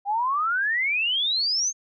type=exponential sweep; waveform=sine; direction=up; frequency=784 to 6510 Hz; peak=-21 dBFS; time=0.05-1.73 s; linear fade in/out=50 ms; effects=none